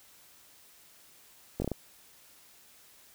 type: slowing click train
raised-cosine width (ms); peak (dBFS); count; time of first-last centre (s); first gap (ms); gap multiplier
2; -18; 5; 1.6-1.717; 20; 1.26
effects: white hiss -58 dBFS RMS until 3.14 s